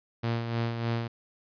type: tone with tremolo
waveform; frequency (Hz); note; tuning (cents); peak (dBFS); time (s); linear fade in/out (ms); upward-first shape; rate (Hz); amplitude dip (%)
sawtooth; 116.3; A#2; -4; -22; 0.23-1.08; 10; sine; 3.3; 50
effects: resampled to 11025 Hz